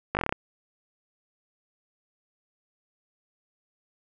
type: slowing click train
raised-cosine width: 0.5 ms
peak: -10 dBFS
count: 8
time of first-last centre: 0.15-0.325 s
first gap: 19 ms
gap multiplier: 1.09
effects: none

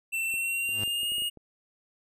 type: tone with pitch glide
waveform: square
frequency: 2686 to 2862 Hz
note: E7 to F7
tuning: +32 to +42 cents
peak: -28 dBFS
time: 0.12-1.3 s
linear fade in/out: 20 ms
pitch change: +110 cents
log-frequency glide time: 0.27-1.12 s
type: clicks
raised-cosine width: 2 ms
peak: -35 dBFS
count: 9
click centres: 0.34 / 0.691 / 0.794 / 0.877 / 1.032 / 1.12 / 1.182 / 1.221 / 1.373 s
type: tone with exponential growth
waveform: sawtooth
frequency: 104.4 Hz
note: G#2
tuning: 10 cents sharp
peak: -28 dBFS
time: 0.6-0.84 s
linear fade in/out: 0 ms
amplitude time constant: 51 ms
effects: none

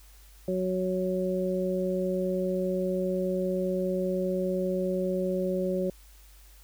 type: harmonic tone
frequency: 185 Hz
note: F#3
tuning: in tune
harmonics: 1 / 2 / 3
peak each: -30 / -30 / -30 dBFS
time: 0.48-5.9 s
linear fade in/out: 2 ms
effects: added 50 Hz sine -51 dBFS peak until 6.63 s + white hiss -58 dBFS RMS until 6.63 s

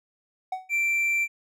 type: tone with exponential decay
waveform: triangle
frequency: 749 Hz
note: F#5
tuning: 21 cents sharp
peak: -22 dBFS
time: 0.52-0.71 s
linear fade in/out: 5 ms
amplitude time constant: 41 ms
type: tone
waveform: triangle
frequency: 2349 Hz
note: D7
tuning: in tune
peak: -20 dBFS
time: 0.69-1.28 s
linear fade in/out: 50 ms
effects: none

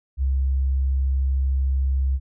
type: tone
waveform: sine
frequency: 66.8 Hz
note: C2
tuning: 36 cents sharp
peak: -18 dBFS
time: 0.17-2.2 s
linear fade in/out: 50 ms
effects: none

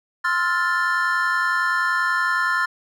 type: chord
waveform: triangle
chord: F major seventh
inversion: second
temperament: equal with one note detuned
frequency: 1046.5 / 1318.5 / 1409.1 / 1760 Hz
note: C6 / E6 / F6 / A6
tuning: 0 / 0 / +15 / 0 cents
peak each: -23 / -26 / -21 / -21 dBFS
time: 0.24-2.66 s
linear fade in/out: 10 ms
effects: none

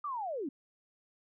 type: linear sweep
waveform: sine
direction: down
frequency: 1220 to 247.3 Hz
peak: -34 dBFS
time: 0.04-0.49 s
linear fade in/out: 5 ms
effects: none

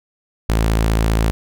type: tone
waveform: sawtooth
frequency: 55 Hz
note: A1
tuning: in tune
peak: -10 dBFS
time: 0.49-1.31 s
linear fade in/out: 0 ms
effects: none

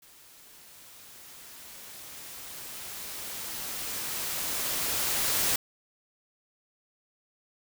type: noise with level ramp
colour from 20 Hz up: white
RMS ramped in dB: -55 to -26 dBFS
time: 0.02-5.56 s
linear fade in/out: 5 ms
effects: none

